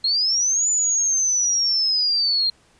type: linear two-way sweep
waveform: sine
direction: up then down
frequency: 4169 to 7040 to 4169 Hz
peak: -17 dBFS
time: 0.04-2.5 s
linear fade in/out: 5 ms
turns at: 0.69 s
effects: pink hiss -57 dBFS RMS until 2.79 s + resampled to 22050 Hz